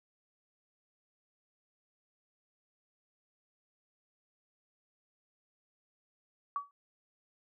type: tone with exponential decay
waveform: sine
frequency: 1139 Hz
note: C#6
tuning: 47 cents sharp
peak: -28 dBFS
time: 6.56-6.71 s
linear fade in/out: 1 ms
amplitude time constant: 31 ms
effects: none